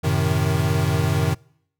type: chord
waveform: square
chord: F# diminished seventh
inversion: none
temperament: equal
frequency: 92.5 / 110 / 130.81 / 155.56 Hz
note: F#2 / A2 / C3 / Eb3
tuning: 0 / 0 / 0 / 0 cents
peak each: -24 / -26 / -25 / -23 dBFS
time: 0.03-1.35 s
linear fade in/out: 20 ms
effects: noise-tail reverb RT60 0.7 s tail -26 dB re dry